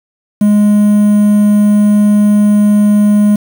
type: tone with quantisation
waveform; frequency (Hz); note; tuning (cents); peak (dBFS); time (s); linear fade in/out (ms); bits
triangle; 207.7; G#3; 0; -3; 0.41-3.36; 5; 5
effects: none